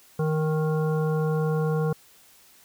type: harmonic tone with a mistuned harmonic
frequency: 155.56 Hz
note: D#3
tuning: in tune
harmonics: 1 / 3 / 5 / 7 / 9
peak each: -23 / -27 / -37 / -38 / -40 dBFS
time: 0.19-1.93 s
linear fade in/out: 5 ms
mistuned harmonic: 1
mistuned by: +16 cents
effects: white hiss -55 dBFS RMS until 2.64 s